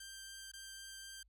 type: tone with dropouts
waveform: 10% pulse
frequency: 1576 Hz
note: G6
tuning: 9 cents sharp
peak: -40 dBFS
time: 0-1.23 s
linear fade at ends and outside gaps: 5 ms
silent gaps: 0.517-0.535 s
effects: added 50 Hz sine -67 dBFS peak until 1.28 s